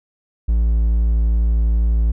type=tone; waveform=triangle; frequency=56.1 Hz; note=A1; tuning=34 cents sharp; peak=-11 dBFS; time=0.48-2.12 s; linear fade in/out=10 ms; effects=none